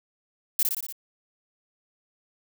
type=noise with echo; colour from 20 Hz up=violet; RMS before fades=-22 dBFS; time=0.59-0.63 s; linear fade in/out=2 ms; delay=59 ms; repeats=5; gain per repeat=-3 dB; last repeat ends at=0.925 s; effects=none